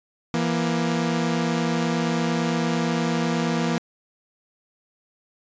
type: tone pair together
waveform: sawtooth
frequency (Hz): 167.2 / 236.5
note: E3 / A#3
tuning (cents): +25 / +25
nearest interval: tritone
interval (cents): 600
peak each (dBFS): -20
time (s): 0.34-3.78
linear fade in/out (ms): 0
effects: resampled to 16000 Hz